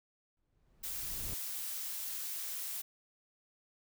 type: noise with exponential growth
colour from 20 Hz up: brown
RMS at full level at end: -41 dBFS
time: 0.37-1.34 s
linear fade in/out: 2 ms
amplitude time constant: 210 ms
type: noise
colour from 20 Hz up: blue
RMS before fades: -40 dBFS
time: 0.83-2.82 s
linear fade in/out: 10 ms
effects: none